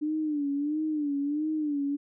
sine tone with vibrato, 296.4 Hz, D4, 16 cents sharp, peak -26 dBFS, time 0.01-1.97 s, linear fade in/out 20 ms, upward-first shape sine, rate 1.5 Hz, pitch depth 92 cents each way, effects none

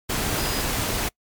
sine tone in noise, 4954 Hz, D#8, 8 cents flat, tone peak -34 dBFS, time 0.38-0.62 s, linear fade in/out 10 ms, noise pink, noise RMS -25 dBFS, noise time 0.09-1.09 s, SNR -12 dB, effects noise-tail reverb RT60 0.1 s tail -26 dB re dry + MP3 96 kbps

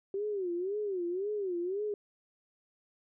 sine tone with vibrato, 381.7 Hz, G4, 46 cents flat, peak -31 dBFS, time 0.14-1.94 s, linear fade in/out 2 ms, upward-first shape sine, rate 1.9 Hz, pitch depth 180 cents each way, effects none

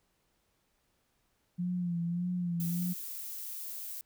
sine tone with vibrato, 174.61 Hz, F3, in tune, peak -30 dBFS, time 1.58-2.94 s, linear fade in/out 20 ms, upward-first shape sine, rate 1.7 Hz, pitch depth 51 cents each way
violet noise, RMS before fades -41 dBFS, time 2.6-4.01 s, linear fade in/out 0 ms
effects pink hiss -75 dBFS RMS until 4.05 s

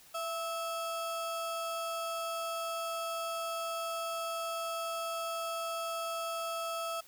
square ring-modulated tone, 985 Hz, B5, 5 cents flat, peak -32 dBFS, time 0.14-7.01 s, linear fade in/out 10 ms, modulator 317 Hz, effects white hiss -58 dBFS RMS until 7.07 s

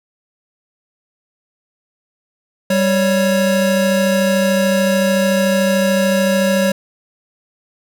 square tone pair together, 195.6 / 553.2 Hz, G3 / C#5, -4 / -4 cents, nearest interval octave + tritone, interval 1800 cents, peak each -16 dBFS, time 2.7-6.72 s, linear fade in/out 5 ms, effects none

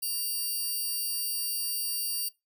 5% pulse tone pair together, 2798 / 4628 Hz, F7 / D8, +3 / -26 cents, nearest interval major sixth, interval 871 cents, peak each -31 / -23 dBFS, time 0.02-2.29 s, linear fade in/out 10 ms, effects noise-tail reverb RT60 0.2 s tail -20 dB re dry

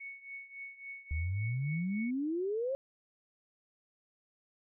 sine tone with tremolo, 2217 Hz, C#7, in tune, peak -40 dBFS, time 0-2.11 s, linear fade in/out 10 ms, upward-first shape triangle, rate 3.6 Hz, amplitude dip 85%
sine exponential sweep, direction up, 72.8 to 554.4 Hz, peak -31 dBFS, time 1.11-2.75 s, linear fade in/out 0 ms
effects none

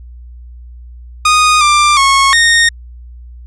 sawtooth tone with pitch steps, 1238 / 1186 / 1095 / 1849 Hz, D#6 / D6 / C#6 / A#6, -9 / +17 / -22 / -15 cents, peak -3 dBFS, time 1.25-2.69 s, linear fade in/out 5 ms, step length 360 ms, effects added 60 Hz sine -30 dBFS peak until 3.46 s + resampled to 22050 Hz

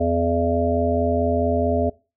harmonic tone, 84.5 Hz, E2, 43 cents sharp, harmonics 1 / 3 / 5 / 7 / 8, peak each -24 / -24 / -24 / -24 / -24 dBFS, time 0-1.9 s, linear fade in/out 10 ms, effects noise-tail reverb RT60 0.3 s tail -21 dB re dry

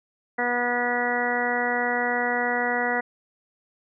harmonic tone, 243.2 Hz, B3, 26 cents flat, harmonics 1 / 2 / 3 / 4 / 5 / 6 / 7 / 8, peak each -32 / -29 / -28 / -33 / -37 / -31 / -33 / -27 dBFS, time 0.38-3.01 s, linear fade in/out 10 ms, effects none

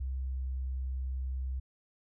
sine tone with pitch glide, 65.41 to 64.96 Hz, C2 to C2, 0 to -12 cents, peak -32 dBFS, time 0-1.6 s, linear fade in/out 10 ms, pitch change -12 cents, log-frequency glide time 0.2-0.4 s, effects none

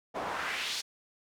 pink noise with band-pass filter sweep, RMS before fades -35 dBFS, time 0.14-0.82 s, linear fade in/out 20 ms, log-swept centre 580 to 5100 Hz, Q 1.7, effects none

